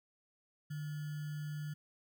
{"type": "tone with sample-and-hold", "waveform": "sine", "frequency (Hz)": 150, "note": "D3", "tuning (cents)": 37, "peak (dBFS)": -38, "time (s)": [0.7, 1.74], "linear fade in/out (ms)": 10, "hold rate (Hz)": 1575, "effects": []}